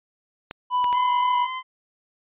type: clicks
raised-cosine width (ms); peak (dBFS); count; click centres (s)
0.3; -17; 3; 0.511 / 0.843 / 0.928
type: tone with vibrato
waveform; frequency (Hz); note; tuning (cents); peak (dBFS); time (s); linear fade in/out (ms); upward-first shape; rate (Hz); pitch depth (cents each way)
triangle; 987.8; B5; 0; -17; 0.7-1.48; 50; square; 3.9; 10
type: tone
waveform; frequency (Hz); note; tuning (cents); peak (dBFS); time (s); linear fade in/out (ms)
sawtooth; 1031; C6; -26; -24; 0.92-1.63; 50
effects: resampled to 8000 Hz